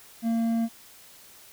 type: tone with hard clipping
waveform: triangle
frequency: 228.8 Hz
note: A#3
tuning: 32 cents flat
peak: -24 dBFS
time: 0.22-0.69 s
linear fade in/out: 50 ms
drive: 9 dB
effects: white hiss -51 dBFS RMS until 1.52 s